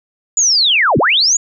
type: linear two-way sweep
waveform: sine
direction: down then up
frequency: 7020 to 92.5 to 7020 Hz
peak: -9 dBFS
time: 0.37-1.37 s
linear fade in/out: 5 ms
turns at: 0.98 s
effects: none